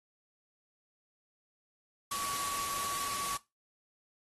sine tone in noise, 1133 Hz, C#6, 37 cents sharp, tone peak -36 dBFS, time 2.11-3.37 s, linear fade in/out 5 ms, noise white, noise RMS -37 dBFS, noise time 2.11-3.37 s, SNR -2 dB, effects noise-tail reverb RT60 0.2 s tail -17 dB re dry + AAC 32 kbps

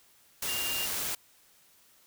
sine tone in noise, 2800 Hz, F7, 4 cents sharp, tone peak -34 dBFS, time 0.48-0.86 s, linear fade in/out 5 ms, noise white, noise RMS -33 dBFS, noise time 0.42-1.15 s, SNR -4 dB, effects white hiss -62 dBFS RMS until 2.06 s

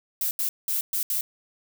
violet noise bursts at uneven times, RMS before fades -26 dBFS, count 5, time 0.21-0.31 / 0.39-0.49 / 0.68-0.81 / 0.93-1.03 / 1.1-1.21 s, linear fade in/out 2 ms, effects none

